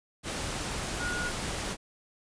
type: tone in noise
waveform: sine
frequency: 1442 Hz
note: F#6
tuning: 45 cents flat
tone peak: -32 dBFS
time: 0.98-1.32 s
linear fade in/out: 50 ms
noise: pink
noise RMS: -34 dBFS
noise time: 0.23-1.77 s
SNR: -1 dB
effects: resampled to 22050 Hz